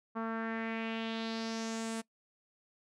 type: tone with low-pass filter sweep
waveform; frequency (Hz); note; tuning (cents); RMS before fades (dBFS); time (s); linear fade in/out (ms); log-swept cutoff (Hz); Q
sawtooth; 225.3; A3; +41; -37; 0.15-2.02; 20; 1200 to 9400; 2.9
effects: noise-tail reverb RT60 0.1 s tail -21 dB re dry